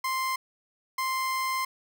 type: tone pair in turn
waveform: 30% pulse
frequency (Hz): 1046.5 / 1046.5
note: C6 / C6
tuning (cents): 0 / 0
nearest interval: unison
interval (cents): 0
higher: neither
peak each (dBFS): -24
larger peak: neither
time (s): 0.04-0.36 / 0.98-1.65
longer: second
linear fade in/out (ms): 5
effects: none